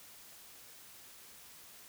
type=silence; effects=white hiss -55 dBFS RMS until 1.88 s